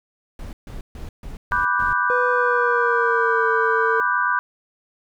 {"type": "noise bursts", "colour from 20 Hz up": "brown", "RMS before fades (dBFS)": -33, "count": 6, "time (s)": [0.39, 1.93], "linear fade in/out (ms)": 2, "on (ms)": 140, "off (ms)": 140}
{"type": "chord", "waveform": "sine", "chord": "G major seventh", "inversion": "first", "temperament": "equal", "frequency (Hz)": [987.8, 1174.7, 1480, 1568], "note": ["B5", "D6", "F#6", "G6"], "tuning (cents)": [0, 0, 0, 0], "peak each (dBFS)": -23, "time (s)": [1.52, 4.39], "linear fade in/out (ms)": 0}
{"type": "tone with pitch glide", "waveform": "triangle", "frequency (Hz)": [493.9, 450.3], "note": ["B4", "A4"], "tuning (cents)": [0, 40], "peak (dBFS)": -19, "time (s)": [2.1, 4], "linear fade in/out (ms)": 0, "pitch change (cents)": -160, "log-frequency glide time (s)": [2.3, 3.49]}
{"effects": []}